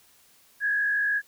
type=tone with frequency modulation; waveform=sine; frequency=1666 Hz; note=G#6; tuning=5 cents sharp; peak=-22 dBFS; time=0.6-1.22 s; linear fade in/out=50 ms; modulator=53.8 Hz; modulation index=0.76; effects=white hiss -59 dBFS RMS until 1.27 s